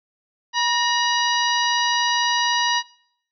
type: harmonic tone with a mistuned harmonic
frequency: 964 Hz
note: B5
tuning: 42 cents flat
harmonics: 1 / 2 / 3 / 4 / 5 / 6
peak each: -21 / -24 / -26 / -27 / -28 / -29 dBFS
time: 0.53-2.83 s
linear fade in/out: 50 ms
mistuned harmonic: 2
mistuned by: -71 cents
effects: noise-tail reverb RT60 0.6 s tail -19 dB re dry